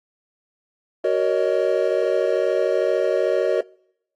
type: chord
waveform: triangle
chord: D# minor seventh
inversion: first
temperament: just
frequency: 373.4 / 466.7 / 560 / 622.3 Hz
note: F#4 / A#4 / C#5 / D#5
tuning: +16 / +2 / +18 / 0 cents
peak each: -21 dBFS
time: 1.04-3.61 s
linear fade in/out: 5 ms
effects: noise-tail reverb RT60 0.8 s tail -26 dB re dry + AAC 32 kbps